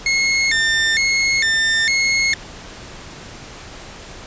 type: tone with vibrato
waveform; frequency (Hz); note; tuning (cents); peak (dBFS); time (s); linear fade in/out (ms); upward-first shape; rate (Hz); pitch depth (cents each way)
sawtooth; 1974; B6; -1; -11; 0.06-2.34; 2; square; 1.1; 160
effects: pink hiss -36 dBFS RMS until 4.26 s + resampled to 16000 Hz